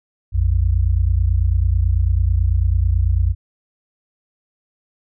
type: tone pair together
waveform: sine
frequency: 58.21 / 87.31 Hz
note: A#1 / F2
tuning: -2 / 0 cents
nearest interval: perfect fifth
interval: 702 cents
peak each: -16 dBFS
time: 0.32-3.35 s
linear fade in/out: 50 ms
effects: none